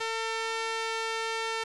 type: tone with band-pass filter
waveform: sawtooth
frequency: 450.2 Hz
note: A4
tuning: 40 cents sharp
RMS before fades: -32 dBFS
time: 0-1.64 s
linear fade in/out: 10 ms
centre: 2400 Hz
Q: 0.52
effects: resampled to 24000 Hz + 8-bit